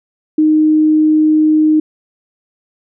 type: tone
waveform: sine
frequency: 309.2 Hz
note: D#4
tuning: 11 cents flat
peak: -7 dBFS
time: 0.38-1.8 s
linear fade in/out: 5 ms
effects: none